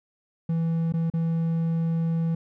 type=tone with dropouts; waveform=triangle; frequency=164.81 Hz; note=E3; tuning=in tune; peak=-20 dBFS; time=0.49-2.35 s; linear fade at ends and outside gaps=5 ms; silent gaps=0.924-0.937 / 1.101-1.137 s; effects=none